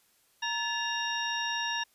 harmonic tone with a mistuned harmonic, 932.3 Hz, A#5, in tune, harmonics 1 / 2 / 3 / 4 / 6, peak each -35 / -34 / -36 / -37 / -39 dBFS, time 0.42-1.84 s, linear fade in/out 10 ms, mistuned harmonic 2, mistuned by -130 cents, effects white hiss -67 dBFS RMS until 1.94 s + resampled to 32000 Hz

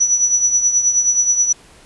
sine tone with tremolo, 5910 Hz, F#8, 3 cents flat, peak -9 dBFS, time 0-1.53 s, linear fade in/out 10 ms, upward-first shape triangle, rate 9.4 Hz, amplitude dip 70%, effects pink hiss -46 dBFS RMS until 1.85 s + resampled to 24000 Hz

